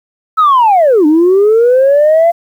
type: linear two-way sweep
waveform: sine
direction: down then up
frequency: 1318.5 to 293.7 to 689 Hz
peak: -3 dBFS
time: 0.37-2.32 s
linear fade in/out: 20 ms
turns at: 1.06 s
effects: tanh soft clip ceiling -2 dBFS + 7-bit